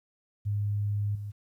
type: tone with level steps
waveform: sine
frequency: 102.9 Hz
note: G#2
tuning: 16 cents flat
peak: -26 / -34 dBFS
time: 0.45-1.32 s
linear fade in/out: 20 ms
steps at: 1.15 s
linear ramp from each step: 5 ms
effects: 11-bit